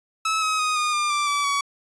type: tone with pitch steps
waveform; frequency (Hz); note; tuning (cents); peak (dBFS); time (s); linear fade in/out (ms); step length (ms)
sawtooth; 1298 / 1272.8 / 1248 / 1223.7 / 1199.9 / 1176.6 / 1153.7 / 1131.3; E6 / D#6 / D#6 / D#6 / D6 / D6 / D6 / C#6; -27 / +39 / +5 / -29 / +37 / +3 / -31 / +35; -17; 0.25-1.61; 5; 170
effects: resampled to 22050 Hz